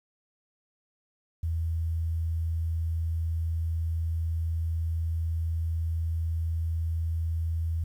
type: tone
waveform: sine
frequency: 82 Hz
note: E2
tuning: 9 cents flat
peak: -26 dBFS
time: 1.43-7.84 s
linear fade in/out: 5 ms
effects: 10-bit